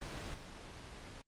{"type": "noise with level steps", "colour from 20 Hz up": "pink", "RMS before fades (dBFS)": [-43, -49], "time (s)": [0.01, 1.22], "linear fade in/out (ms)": 10, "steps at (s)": 0.34, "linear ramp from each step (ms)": 5, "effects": ["low-pass 6000 Hz 12 dB/octave", "Opus 32 kbps"]}